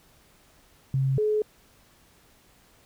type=tone pair in turn; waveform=sine; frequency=134.2 / 426.1 Hz; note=C3 / G#4; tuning=+44 / +44 cents; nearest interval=octave + minor sixth; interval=2000 cents; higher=second; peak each=-21 dBFS; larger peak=neither; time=0.94-1.18 / 1.18-1.42 s; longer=neither; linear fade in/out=2 ms; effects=pink hiss -59 dBFS RMS until 2.85 s